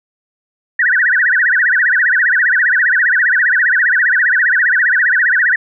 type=tone with vibrato; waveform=sine; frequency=1695 Hz; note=G#6; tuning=35 cents sharp; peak=-9 dBFS; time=0.79-5.56 s; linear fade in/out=5 ms; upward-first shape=sine; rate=15 Hz; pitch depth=240 cents each way; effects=none